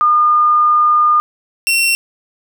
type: tone pair in turn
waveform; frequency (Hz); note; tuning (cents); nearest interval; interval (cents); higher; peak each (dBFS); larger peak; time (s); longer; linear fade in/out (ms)
sine / sawtooth; 1215 / 2721; D#6 / F7; -42 / -46; octave + major second; 1396; second; -8; neither; 0.01-1.2 / 1.67-1.95; first; 0
effects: none